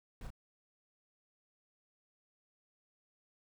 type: noise with echo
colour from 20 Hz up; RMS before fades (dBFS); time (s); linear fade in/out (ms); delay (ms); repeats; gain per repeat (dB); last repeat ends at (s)
brown; -45; 0.21-0.27; 2; 34; 1; -3; 0.304
effects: none